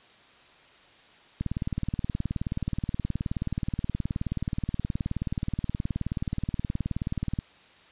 click train, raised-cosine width 5 ms, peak -16 dBFS, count 114, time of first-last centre 1.41-7.389 s, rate 18.9 Hz, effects white hiss -55 dBFS RMS until 7.91 s + resampled to 8000 Hz

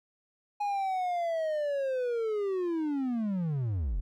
triangle linear sweep, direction down, 830.6 to 35.52 Hz, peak -26 dBFS, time 0.6-4.01 s, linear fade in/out 10 ms, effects none

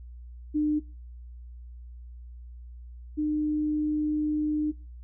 sine tone pair in turn, 301.2 / 302.7 Hz, D4 / D#4, +44 / -48 cents, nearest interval unison, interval 8 cents, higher second, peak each -22 / -24 dBFS, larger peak first, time 0.54-0.8 / 3.17-4.72 s, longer second, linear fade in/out 20 ms, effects noise-tail reverb RT60 0.3 s tail -22 dB re dry + added 60 Hz sine -41 dBFS peak until 5.03 s

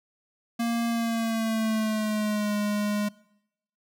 square tone with pitch glide, 233 to 207.6 Hz, A#3 to G#3, -1 to 0 cents, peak -25 dBFS, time 0.59-3.09 s, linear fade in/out 10 ms, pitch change -199 cents, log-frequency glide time 0.88-2.54 s, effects noise-tail reverb RT60 0.8 s tail -22 dB re dry

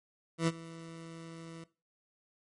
20% pulse tone with ADSR envelope, 164.81 Hz, E3, in tune, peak -20 dBFS, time 0.38-1.64 s, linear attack 94 ms, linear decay 37 ms, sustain -20 dB, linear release 4 ms, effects noise-tail reverb RT60 0.3 s tail -18 dB re dry + MP3 48 kbps

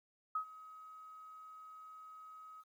sine tone with ADSR envelope, 1269 Hz, D#6, 34 cents sharp, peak -32 dBFS, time 0.35-2.64 s, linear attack 5 ms, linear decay 89 ms, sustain -19 dB, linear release 39 ms, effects 12-bit

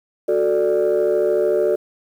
sine chord, D major, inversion first, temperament just, 367.1 / 440.5 / 587.3 Hz, F#4 / A4 / D5, -14 / +2 / 0 cents, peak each -18 dBFS, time 0.28-1.76 s, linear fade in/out 10 ms, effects tanh soft clip ceiling -10 dBFS + 8-bit

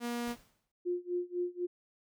sawtooth tone, 238.6 Hz, A#3, 41 cents sharp, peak -30 dBFS, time 0-0.36 s, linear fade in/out 50 ms
pink noise with exponential decay, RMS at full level -49 dBFS, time 0.27-0.72 s, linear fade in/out 5 ms, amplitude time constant 96 ms
sine tone with tremolo, 354.7 Hz, F4, 27 cents sharp, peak -29 dBFS, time 0.85-1.67 s, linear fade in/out 20 ms, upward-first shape sine, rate 4 Hz, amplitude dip 95%
effects none

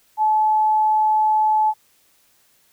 sine tone, 862 Hz, A5, 36 cents flat, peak -14 dBFS, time 0.17-1.74 s, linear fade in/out 50 ms, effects white hiss -59 dBFS RMS until 2.72 s

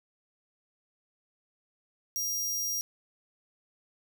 sawtooth tone, 5700 Hz, F8, 34 cents sharp, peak -27 dBFS, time 2.16-2.81 s, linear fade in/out 0 ms, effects 11-bit

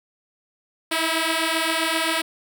5% pulse beating tone pair, 320.6 / 328.2 Hz, E4 / E4, -48 / -8 cents, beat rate 7.6 Hz, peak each -12 dBFS, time 0.91-2.22 s, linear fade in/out 10 ms, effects none

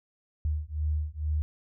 sine beating tone pair, 75.1 / 77.3 Hz, D2 / D#2, +39 / -11 cents, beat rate 2.2 Hz, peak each -30 dBFS, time 0.45-1.42 s, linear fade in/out 0 ms, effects none

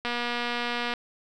click train, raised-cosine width 0.3 ms, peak -14 dBFS, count 214, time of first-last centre 0.05-0.938 s, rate 240 Hz, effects none

